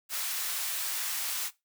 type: high-pass noise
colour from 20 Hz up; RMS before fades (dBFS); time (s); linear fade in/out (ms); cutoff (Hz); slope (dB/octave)
white; -33; 0.09-1.51; 50; 1000; 12
effects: noise-tail reverb RT60 0.2 s tail -18 dB re dry